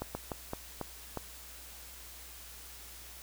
slowing click train, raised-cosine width 1 ms, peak -21 dBFS, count 6, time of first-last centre 0.02-1.173 s, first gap 130 ms, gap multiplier 1.29, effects added 60 Hz sine -54 dBFS peak until 3.22 s + white hiss -50 dBFS RMS until 3.22 s

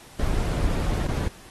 brown noise with dropouts, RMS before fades -24 dBFS, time 0.19-1.28 s, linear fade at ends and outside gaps 5 ms, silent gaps 1.072-1.084 s, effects pink hiss -48 dBFS RMS until 1.5 s + AAC 32 kbps

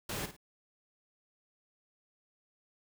pink noise with echo, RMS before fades -38 dBFS, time 0.09-0.26 s, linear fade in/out 5 ms, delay 53 ms, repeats 2, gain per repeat -10 dB, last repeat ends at 0.366 s, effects none

